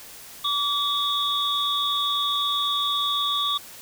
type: tone cluster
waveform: sine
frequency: 1148 / 3406 / 3686 Hz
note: D6 / G#7 / A#7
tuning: -40 / +43 / -20 cents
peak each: -26 dBFS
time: 0.44-3.58 s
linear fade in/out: 10 ms
effects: white hiss -43 dBFS RMS until 3.81 s